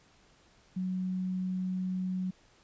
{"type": "tone", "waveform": "sine", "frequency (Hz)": 185, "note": "F#3", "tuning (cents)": 0, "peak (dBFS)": -30, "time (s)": [0.76, 2.31], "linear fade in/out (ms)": 10, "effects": ["pink hiss -63 dBFS RMS until 2.63 s", "resampled to 16000 Hz"]}